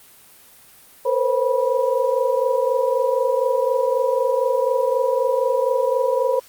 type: tone cluster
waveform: sine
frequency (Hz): 462.9 / 506 / 530 / 975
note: A#4 / B4 / C5 / B5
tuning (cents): -12 / +42 / +22 / -23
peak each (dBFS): -23 / -22 / -20 / -25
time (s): 1.05-6.4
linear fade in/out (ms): 10
effects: white hiss -48 dBFS RMS until 6.48 s + Opus 32 kbps